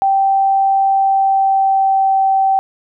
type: tone with pitch glide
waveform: sine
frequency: 780 to 773.7 Hz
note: G5 to G5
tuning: -9 to -23 cents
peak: -10 dBFS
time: 0.02-2.59 s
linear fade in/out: 0 ms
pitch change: -14 cents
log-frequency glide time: 0.87-2.2 s
effects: none